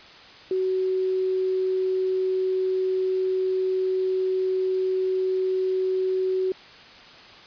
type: tone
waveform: sine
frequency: 374.6 Hz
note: F#4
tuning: 21 cents sharp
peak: -21 dBFS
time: 0.51-6.52 s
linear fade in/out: 2 ms
effects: white hiss -46 dBFS RMS until 7.46 s + resampled to 11025 Hz